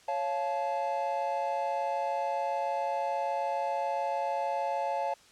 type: chord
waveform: triangle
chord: Db augmented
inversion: none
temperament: just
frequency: 554.4 / 693 / 866.2 Hz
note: Db5 / F5 / A5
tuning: 0 / -14 / -27 cents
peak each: -32 / -32 / -30 dBFS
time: 0.08-5.14 s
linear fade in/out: 5 ms
effects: white hiss -58 dBFS RMS until 5.31 s + low-pass 7000 Hz 12 dB/octave